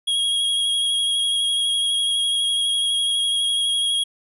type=tone with vibrato; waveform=square; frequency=3291 Hz; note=G#7; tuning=16 cents flat; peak=-19 dBFS; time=0.07-4.04 s; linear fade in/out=10 ms; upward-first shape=square; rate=12 Hz; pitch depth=15 cents each way; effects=resampled to 24000 Hz